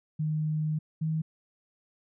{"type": "tone pair in turn", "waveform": "sine", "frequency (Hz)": [154.4, 158.19], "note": ["D#3", "D#3"], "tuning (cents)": [-13, 29], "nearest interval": "unison", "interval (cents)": 42, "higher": "second", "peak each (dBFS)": -26, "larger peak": "neither", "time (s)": [[0.19, 0.79], [1.01, 1.22]], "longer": "first", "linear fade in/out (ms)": 10, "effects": []}